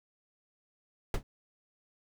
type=noise with exponential decay; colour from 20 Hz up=brown; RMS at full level=-21 dBFS; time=1.14-1.23 s; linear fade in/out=2 ms; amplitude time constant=19 ms; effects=none